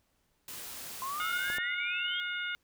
white noise, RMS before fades -43 dBFS, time 0.48-1.58 s, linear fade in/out 2 ms
sine exponential sweep, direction up, 1033 to 3310 Hz, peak -34 dBFS, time 1.02-2.2 s, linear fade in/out 0 ms
harmonic tone, 717 Hz, F5, 45 cents sharp, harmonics 2 / 3 / 4 / 5, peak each -35 / -39 / -41 / -43 dBFS, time 1.2-2.55 s, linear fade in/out 0 ms
clicks, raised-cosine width 1 ms, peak -28 dBFS, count 2, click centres 1.501 / 1.584 s
effects pink hiss -74 dBFS RMS until 2.63 s

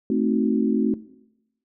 sine chord, A diminished seventh, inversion none, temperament equal, 220 / 261.6 / 311.1 / 370 Hz, A3 / C4 / Eb4 / Gb4, 0 / 0 / 0 / 0 cents, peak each -23 / -23 / -27 / -26 dBFS, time 0.1-0.94 s, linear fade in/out 2 ms, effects noise-tail reverb RT60 0.9 s tail -19 dB re dry

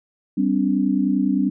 sine tone cluster, 195 / 257.8 / 287.8 Hz, G3 / C4 / D4, -9 / -26 / -35 cents, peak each -21 dBFS, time 0.37-1.5 s, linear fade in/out 10 ms, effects none

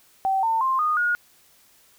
sine tone with pitch steps, 771 / 901.1 / 1053.2 / 1231 / 1438.7 Hz, G5 / A5 / C6 / D#6 / F#6, -29 / +41 / +11 / -19 / -49 cents, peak -19 dBFS, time 0.25-1.15 s, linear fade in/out 0 ms, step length 180 ms, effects white hiss -57 dBFS RMS until 1.98 s

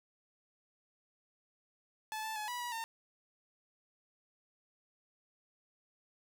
sawtooth tone with pitch steps, 867 / 879 / 850 / 977 / 968 / 908 Hz, A5 / A5 / G#5 / B5 / B5 / A#5, -26 / -2 / +40 / -19 / -35 / -46 cents, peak -34 dBFS, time 2.12-2.84 s, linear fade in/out 0 ms, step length 120 ms, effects none

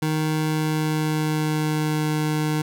25% pulse tone with pitch glide, 155.56 to 153.33 Hz, D#3 to D#3, 0 to -25 cents, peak -17 dBFS, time 0.02-2.62 s, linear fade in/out 5 ms, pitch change -25 cents, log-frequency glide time 0.43-2.07 s, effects none

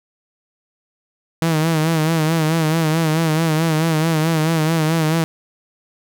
sawtooth tone with vibrato, 160 Hz, D#3, 49 cents sharp, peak -11 dBFS, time 1.42-5.24 s, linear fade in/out 0 ms, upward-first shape sine, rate 4.6 Hz, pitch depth 67 cents each way, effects none

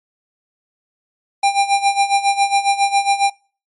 square tone with tremolo, 797 Hz, G5, 28 cents sharp, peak -11 dBFS, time 1.43-3.3 s, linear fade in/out 5 ms, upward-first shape sine, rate 7.3 Hz, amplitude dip 80%, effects noise-tail reverb RT60 0.4 s tail -25 dB re dry + MP3 48 kbps

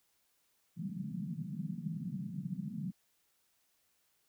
white band-pass noise, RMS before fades -40 dBFS, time 0.76-2.92 s, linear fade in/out 20 ms, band 150 to 200 Hz, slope 48 dB/octave, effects white hiss -75 dBFS RMS until 4.28 s

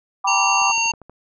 sine chord, G major, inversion none, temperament equal, 784 / 987.8 / 1174.7 Hz, G5 / B5 / D6, 0 / 0 / 0 cents, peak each -22 dBFS, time 0.24-0.72 s, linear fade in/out 10 ms
harmonic tone, 917 Hz, A#5, 29 cents flat, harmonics 1 / 3 / 5 / 7, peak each -23 / -20 / -27 / -23 dBFS, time 0.27-0.92 s, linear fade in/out 10 ms
click train, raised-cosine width 1 ms, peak -27 dBFS, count 7, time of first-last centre 0.62-1.096 s, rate 12.6 Hz
effects none

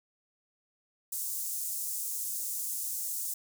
pink high-pass noise, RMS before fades -35 dBFS, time 1.12-3.34 s, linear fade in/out 5 ms, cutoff 7300 Hz, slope 24 dB/octave, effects none

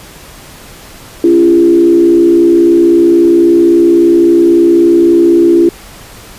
sine tone with frequency modulation, 340 Hz, F4, 46 cents flat, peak -3 dBFS, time 1.24-5.69 s, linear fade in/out 2 ms, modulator 63.7 Hz, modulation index 0.67, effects pink hiss -33 dBFS RMS until 6.38 s + resampled to 32000 Hz

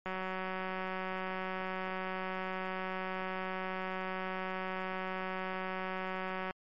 click train, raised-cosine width 0.5 ms, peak -23 dBFS, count 1207, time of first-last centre 0.06-6.509 s, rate 187 Hz, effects MP3 48 kbps

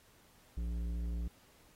triangle tone with tanh clipping, 58.1 Hz, A#1, 5 cents flat, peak -36 dBFS, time 0.57-1.28 s, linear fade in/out 5 ms, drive 15 dB, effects pink hiss -65 dBFS RMS until 1.75 s + AAC 48 kbps

